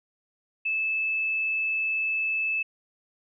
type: tone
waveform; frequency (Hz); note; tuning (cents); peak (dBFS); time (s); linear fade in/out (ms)
sine; 2618; E7; -13; -24; 0.65-2.63; 10
effects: none